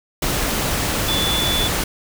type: tone in noise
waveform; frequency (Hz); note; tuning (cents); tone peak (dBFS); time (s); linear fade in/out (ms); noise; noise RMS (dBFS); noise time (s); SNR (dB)
sine; 3465; A7; -27; -20; 1.08-1.68; 5; pink; -21; 0.22-1.84; -2
effects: none